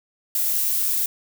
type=noise; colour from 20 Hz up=violet; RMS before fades=-22 dBFS; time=0.35-1.06 s; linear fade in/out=2 ms; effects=none